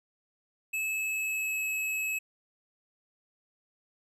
square tone with pitch glide, 2600 to 2579 Hz, E7 to E7, -24 to -39 cents, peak -30 dBFS, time 0.73-2.19 s, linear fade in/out 10 ms, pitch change -15 cents, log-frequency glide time 0.86-1.64 s, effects none

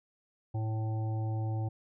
harmonic tone, 110 Hz, A2, in tune, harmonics 1 / 3 / 5 / 7 / 8, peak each -30 / -43 / -48 / -45 / -54 dBFS, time 0.54-1.69 s, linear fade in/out 10 ms, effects none

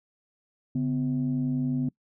sine tone pair together, 142.16 / 253.3 Hz, C#3 / B3, +44 / +44 cents, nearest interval minor seventh, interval 1000 cents, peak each -27 / -25 dBFS, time 0.75-1.89 s, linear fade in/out 5 ms, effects noise-tail reverb RT60 0.1 s tail -24 dB re dry + tanh soft clip ceiling -19 dBFS

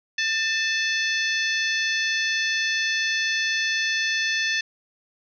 harmonic tone with a mistuned harmonic, 872 Hz, A5, 16 cents flat, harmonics 2 / 3 / 4 / 5 / 6 / 7, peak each -24 / -28 / -30 / -32 / -34 / -35 dBFS, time 0.18-4.61 s, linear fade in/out 5 ms, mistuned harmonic 2, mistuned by +43 cents, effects none

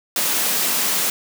white high-pass noise, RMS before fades -20 dBFS, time 0.16-1.1 s, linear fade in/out 2 ms, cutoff 150 Hz, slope 48 dB/octave, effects none

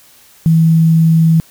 sine tone with quantisation, 162.7 Hz, E3, 22 cents flat, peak -6 dBFS, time 0.46-1.4 s, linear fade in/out 0 ms, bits 6, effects white hiss -45 dBFS RMS until 1.5 s

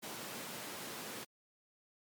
pink high-pass noise, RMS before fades -45 dBFS, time 0.02-1.25 s, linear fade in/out 20 ms, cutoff 190 Hz, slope 12 dB/octave, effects high-pass 100 Hz 12 dB/octave + MP3 96 kbps

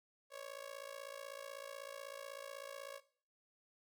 sawtooth tone with amplitude modulation, 554.4 Hz, C#5, in tune, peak -39 dBFS, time 0.3-3.01 s, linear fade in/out 50 ms, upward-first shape sine, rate 56.1 Hz, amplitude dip 90%, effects noise-tail reverb RT60 0.5 s tail -17 dB re dry

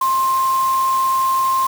sine tone in noise, 1056 Hz, C6, 16 cents sharp, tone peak -14 dBFS, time 0.01-1.67 s, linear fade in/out 5 ms, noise white, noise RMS -31 dBFS, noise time 0.01-1.67 s, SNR +14 dB, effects none

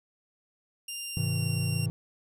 15% pulse tone with pitch glide, 2794 to 2764 Hz, F7 to F7, 0 to -19 cents, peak -28 dBFS, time 0.88-1.86 s, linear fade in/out 5 ms, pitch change -19 cents, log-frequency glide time 0.99-1.39 s
triangle chord, Ab augmented, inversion none, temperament equal with one note detuned, 103.83 / 130.81 / 160.96 Hz, Ab2 / C3 / E3, 0 / 0 / -41 cents, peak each -29 dBFS, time 1.17-1.9 s, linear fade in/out 0 ms
effects none

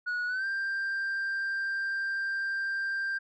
sine tone with pitch glide, 1460 to 1583 Hz, F#6 to G6, -24 to +17 cents, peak -26 dBFS, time 0.06-3.19 s, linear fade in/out 20 ms, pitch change +141 cents, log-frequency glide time 0.27-0.46 s, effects tanh soft clip ceiling -28 dBFS

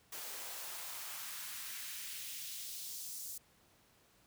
white noise with high-pass filter sweep, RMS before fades -45 dBFS, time 0.12-3.38 s, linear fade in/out 5 ms, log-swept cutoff 390 to 6800 Hz, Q 1.2, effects pink hiss -68 dBFS RMS until 4.26 s + high-pass 60 Hz 12 dB/octave

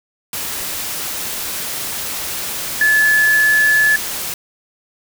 sine tone in noise, 1723 Hz, A6, 37 cents flat, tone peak -10 dBFS, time 2.81-3.96 s, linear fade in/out 2 ms, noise white, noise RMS -24 dBFS, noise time 0.33-4.34 s, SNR +11 dB, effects none

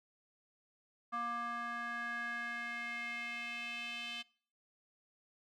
square tone with band-pass filter sweep, 236.6 Hz, A#3, 26 cents sharp, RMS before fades -41 dBFS, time 1.12-4.23 s, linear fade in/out 20 ms, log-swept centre 1200 to 3000 Hz, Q 4.3, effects noise-tail reverb RT60 0.5 s tail -23 dB re dry

